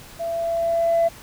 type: tone with level ramp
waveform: sine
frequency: 671 Hz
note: E5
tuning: 31 cents sharp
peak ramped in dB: -24 to -13 dBFS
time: 0.19-1.09 s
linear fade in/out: 20 ms
effects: tanh soft clip ceiling -12 dBFS + pink hiss -43 dBFS RMS until 1.22 s